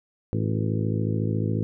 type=harmonic tone with a mistuned harmonic; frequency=54 Hz; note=A1; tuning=32 cents flat; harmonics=2 / 3 / 4 / 5 / 6 / 7 / 8 / 9; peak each=-25 / -29 / -31 / -33 / -35 / -36 / -37 / -38 dBFS; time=0.33-1.63 s; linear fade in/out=0 ms; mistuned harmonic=7; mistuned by=-70 cents; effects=none